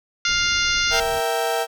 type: harmonic tone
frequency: 701 Hz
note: F5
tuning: 6 cents sharp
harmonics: 2 / 3 / 4 / 5 / 6 / 7 / 8 / 9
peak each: -23 / -25 / -26 / -27 / -28 / -28 / -29 / -30 dBFS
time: 0.25-1 s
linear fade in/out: 2 ms
type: noise with tremolo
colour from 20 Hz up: brown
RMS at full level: -35 dBFS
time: 0.28-1.21 s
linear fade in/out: 5 ms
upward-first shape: triangle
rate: 8.3 Hz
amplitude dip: 30%
type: chord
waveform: 35% pulse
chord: E diminished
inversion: second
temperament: equal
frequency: 466.2 / 659.3 / 784 Hz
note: Bb4 / E5 / G5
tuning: 0 / 0 / 0 cents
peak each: -23 dBFS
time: 0.9-1.67 s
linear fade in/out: 50 ms
effects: none